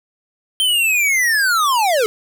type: linear sweep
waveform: square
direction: down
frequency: 3136 to 415.3 Hz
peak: -14 dBFS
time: 0.6-2.06 s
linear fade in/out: 0 ms
effects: 8-bit